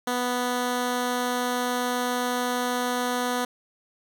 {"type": "tone", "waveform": "10% pulse", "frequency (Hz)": 246.9, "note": "B3", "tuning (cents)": 0, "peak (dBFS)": -16, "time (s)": [0.07, 3.45], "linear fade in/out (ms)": 5, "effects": []}